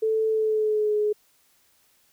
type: tone with pitch glide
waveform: sine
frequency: 440 to 420.9 Hz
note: A4 to G#4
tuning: 0 to +23 cents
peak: -20 dBFS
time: 0.02-1.13 s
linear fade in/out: 10 ms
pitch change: -77 cents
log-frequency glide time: 0.29-0.96 s
effects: white hiss -63 dBFS RMS until 2.12 s